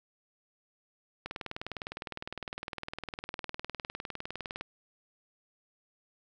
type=click train; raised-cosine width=0.3 ms; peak=-21 dBFS; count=67; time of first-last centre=1.26-4.61 s; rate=19.7 Hz; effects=none